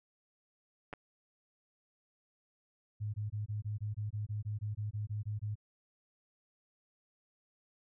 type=clicks; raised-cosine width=0.5 ms; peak=-28 dBFS; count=2; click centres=0.929 / 0.936 s
type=tone bursts; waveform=sine; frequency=105.4 Hz; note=G#2; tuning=26 cents sharp; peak=-34 dBFS; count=16; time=3-5.555 s; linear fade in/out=20 ms; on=140 ms; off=21 ms
effects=none